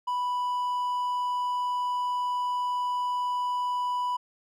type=tone; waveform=triangle; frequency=987.8 Hz; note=B5; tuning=in tune; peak=-24 dBFS; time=0.07-4.17 s; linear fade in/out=10 ms; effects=none